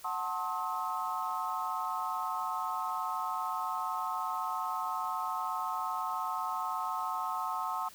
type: chord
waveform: sine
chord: F# diminished seventh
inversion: none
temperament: just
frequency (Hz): 740 / 888 / 1065.6 / 1278.7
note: F#5 / A5 / C6 / Eb6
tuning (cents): 0 / +16 / +31 / +47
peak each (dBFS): -39 / -38 / -36 / -37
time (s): 0.04-7.89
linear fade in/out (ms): 10
effects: white hiss -54 dBFS RMS until 7.94 s